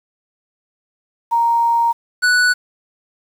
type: tone pair in turn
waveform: sine / square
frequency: 932.3 / 1479.9 Hz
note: A#5 / F#6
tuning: 0 / 0 cents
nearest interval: minor sixth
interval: 800 cents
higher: second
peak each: -12 dBFS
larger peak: neither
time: 1.31-1.93 / 2.22-2.54 s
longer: first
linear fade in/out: 20 ms
effects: low-pass 9000 Hz 12 dB/octave + 7-bit